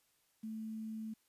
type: tone with quantisation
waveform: sine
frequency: 220 Hz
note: A3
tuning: in tune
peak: -40 dBFS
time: 0.43-1.14 s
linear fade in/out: 10 ms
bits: 11
effects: white hiss -75 dBFS RMS until 1.28 s + resampled to 32000 Hz